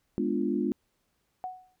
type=chord; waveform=sine; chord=G# diminished seventh; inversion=none; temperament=equal; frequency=207.7 / 246.9 / 293.7 / 349.2 Hz; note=G#3 / B3 / D4 / F4; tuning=0 / 0 / 0 / 0 cents; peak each=-31 dBFS; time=0.18-0.72 s; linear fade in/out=0 ms
type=tone with exponential decay; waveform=sine; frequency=740 Hz; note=F#5; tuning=in tune; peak=-30 dBFS; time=1.44-1.76 s; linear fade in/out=0 ms; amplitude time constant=68 ms
effects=pink hiss -75 dBFS RMS until 1.8 s